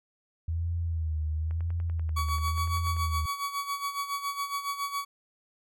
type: tone with vibrato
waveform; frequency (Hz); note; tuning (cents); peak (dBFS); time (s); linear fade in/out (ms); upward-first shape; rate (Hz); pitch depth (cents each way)
sine; 81; E2; -30; -27; 0.48-3.26; 5; sine; 0.97; 83
type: click train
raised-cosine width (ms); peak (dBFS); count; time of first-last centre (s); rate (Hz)
0.5; -34; 16; 1.51-2.966; 10.3
type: tone with tremolo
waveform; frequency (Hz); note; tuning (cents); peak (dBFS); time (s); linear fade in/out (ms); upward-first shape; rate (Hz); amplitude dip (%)
40% pulse; 1130; C#6; +33; -27; 2.16-5.05; 10; sine; 7.2; 70
effects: none